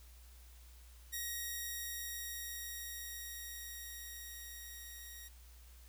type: tone with level ramp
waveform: 5% pulse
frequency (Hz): 1886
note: A#6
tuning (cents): +20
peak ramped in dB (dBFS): -28 to -39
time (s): 1.12-5.29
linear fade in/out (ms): 20
effects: added 60 Hz sine -55 dBFS peak until 5.88 s + white hiss -64 dBFS RMS until 5.88 s